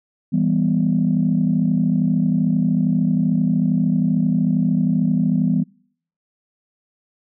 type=chord; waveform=sine; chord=E minor; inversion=none; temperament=just; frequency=164.81 / 197.78 / 247.2 Hz; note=E3 / G3 / B3; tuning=0 / +16 / +2 cents; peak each=-19 dBFS; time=0.32-5.64 s; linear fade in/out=20 ms; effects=noise-tail reverb RT60 0.6 s tail -26 dB re dry + tanh soft clip ceiling -7 dBFS